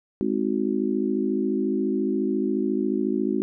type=chord; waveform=sine; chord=Ab dominant seventh; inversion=none; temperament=equal with one note detuned; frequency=207.7 / 261.6 / 315.8 / 370 Hz; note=Ab3 / C4 / Eb4 / Gb4; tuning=0 / 0 / +26 / 0 cents; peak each=-27 dBFS; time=0.21-3.42 s; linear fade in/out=0 ms; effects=none